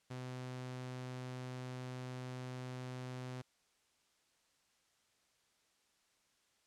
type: tone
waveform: sawtooth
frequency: 127 Hz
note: B2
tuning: 49 cents sharp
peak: -39 dBFS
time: 0.1-3.42 s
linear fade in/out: 10 ms
effects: white hiss -75 dBFS RMS until 6.66 s + low-pass 8000 Hz 12 dB/octave